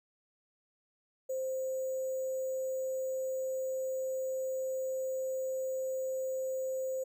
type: tone with sample-and-hold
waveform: sine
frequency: 523.3 Hz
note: C5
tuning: in tune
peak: -32 dBFS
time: 1.29-7.04 s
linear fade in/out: 10 ms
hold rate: 7350 Hz
effects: none